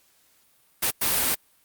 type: noise bursts at uneven times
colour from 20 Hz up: white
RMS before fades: -23 dBFS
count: 2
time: 0.82-0.91 / 1.01-1.35 s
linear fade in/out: 10 ms
effects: white hiss -62 dBFS RMS until 1.64 s + Opus 48 kbps